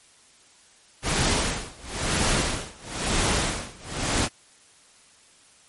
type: noise with tremolo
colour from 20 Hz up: pink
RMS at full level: -22 dBFS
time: 1.02-4.29 s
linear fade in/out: 50 ms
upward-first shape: sine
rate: 1 Hz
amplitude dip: 95%
effects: white hiss -55 dBFS RMS until 5.68 s + MP3 48 kbps